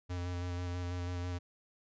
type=tone with vibrato; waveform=square; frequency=88.8 Hz; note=F2; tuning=29 cents sharp; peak=-36 dBFS; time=0.09-1.39 s; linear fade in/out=20 ms; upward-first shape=square; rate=6.1 Hz; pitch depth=17 cents each way; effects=resampled to 16000 Hz